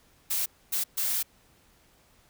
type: noise bursts at uneven times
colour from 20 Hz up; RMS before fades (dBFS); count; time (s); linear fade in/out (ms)
blue; -28; 3; 0.3-0.46 / 0.72-0.84 / 0.97-1.23; 10
effects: pink hiss -62 dBFS RMS until 2.29 s